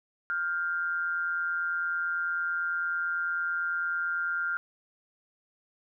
sine tone pair together, 1400 / 1569 Hz, F6 / G6, +4 / +1 cents, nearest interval major second, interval 197 cents, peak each -28 / -35 dBFS, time 0.3-4.57 s, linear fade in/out 0 ms, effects none

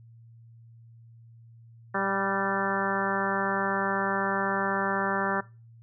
harmonic tone with a mistuned harmonic, 196 Hz, G3, in tune, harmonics 1 / 2 / 3 / 4 / 5 / 6 / 7 / 8 / 9, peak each -34 / -34 / -34 / -34 / -34 / -34 / -34 / -34 / -34 dBFS, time 1.94-5.41 s, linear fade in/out 10 ms, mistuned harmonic 8, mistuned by -31 cents, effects noise-tail reverb RT60 0.3 s tail -20 dB re dry + added 115 Hz sine -49 dBFS peak until 5.82 s

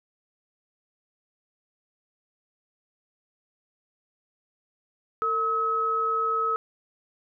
sine tone pair together, 452.1 / 1283.9 Hz, A4 / E6, +47 / -46 cents, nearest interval octave + tritone, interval 1807 cents, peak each -31 / -23 dBFS, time 5.22-6.56 s, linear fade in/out 0 ms, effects none

